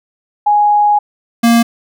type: tone pair in turn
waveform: sine / square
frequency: 830.6 / 233.1 Hz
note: G#5 / A#3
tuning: 0 / 0 cents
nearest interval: octave + minor seventh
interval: 2200 cents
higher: first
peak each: -7 dBFS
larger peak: neither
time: 0.46-0.99 / 1.43-1.63 s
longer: first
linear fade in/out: 10 ms
effects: none